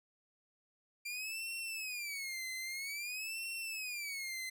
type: tone with vibrato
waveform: sawtooth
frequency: 2365 Hz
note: D7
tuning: 12 cents sharp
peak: -36 dBFS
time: 1.05-4.5 s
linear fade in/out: 10 ms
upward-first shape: sine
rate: 0.51 Hz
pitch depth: 240 cents each way
effects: none